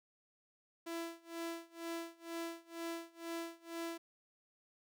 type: tone with tremolo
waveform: sawtooth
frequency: 334.2 Hz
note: E4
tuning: 24 cents sharp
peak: -35 dBFS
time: 0.86-3.98 s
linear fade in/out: 10 ms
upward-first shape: sine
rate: 2.1 Hz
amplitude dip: 95%
effects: none